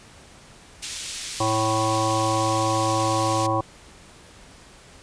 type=band-pass noise; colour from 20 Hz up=white; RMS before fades=-33 dBFS; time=0.82-3.47 s; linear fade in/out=10 ms; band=2600 to 7400 Hz; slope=12 dB/octave
type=harmonic tone; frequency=110 Hz; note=A2; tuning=in tune; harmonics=1 / 3 / 5 / 7 / 9 / 10; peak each=-27 / -27 / -27 / -27 / -27 / -27 dBFS; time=1.4-3.61 s; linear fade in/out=5 ms
effects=pink hiss -48 dBFS RMS until 5.02 s + resampled to 22050 Hz